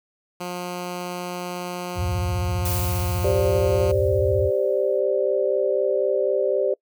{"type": "tone", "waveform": "10% pulse", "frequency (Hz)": 178.2, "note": "F3", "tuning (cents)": 35, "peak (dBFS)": -20, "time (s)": [0.4, 3.92], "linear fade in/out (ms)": 10}
{"type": "tone with vibrato", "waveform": "sine", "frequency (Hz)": 90.1, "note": "F#2", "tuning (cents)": -45, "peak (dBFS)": -22, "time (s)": [1.95, 4.51], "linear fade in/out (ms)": 50, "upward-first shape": "square", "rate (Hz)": 15, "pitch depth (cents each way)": 260}
{"type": "noise with exponential decay", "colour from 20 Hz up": "blue", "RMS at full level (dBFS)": -28, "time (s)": [2.65, 5], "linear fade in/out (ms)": 5, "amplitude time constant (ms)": 510}
{"type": "chord", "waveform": "sine", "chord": "G suspended fourth", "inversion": "none", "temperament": "equal", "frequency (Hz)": [392, 523.3, 587.3], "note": ["G4", "C5", "D5"], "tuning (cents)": [0, 0, 0], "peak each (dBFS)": -23, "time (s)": [3.24, 6.74], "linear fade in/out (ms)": 5}
{"effects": ["noise-tail reverb RT60 0.1 s tail -25 dB re dry"]}